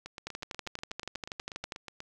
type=two click trains; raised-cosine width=0.2 ms; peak=-24 / -19 dBFS; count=17 / 19; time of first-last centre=0.06-2.004 / 0.27-1.722 s; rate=8.23 / 12.4 Hz; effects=none